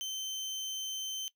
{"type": "tone", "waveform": "30% pulse", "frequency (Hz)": 3092, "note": "G7", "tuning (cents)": -24, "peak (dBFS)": -32, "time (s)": [0.01, 1.28], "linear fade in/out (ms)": 0, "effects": ["noise-tail reverb RT60 0.1 s tail -18 dB re dry"]}